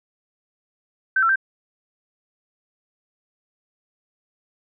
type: tone with pitch steps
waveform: sine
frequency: 1544 / 1345 / 1568 Hz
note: G6 / E6 / G6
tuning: -27 / +34 / 0 cents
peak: -15 dBFS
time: 1.16-1.358 s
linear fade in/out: 5 ms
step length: 66 ms
effects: none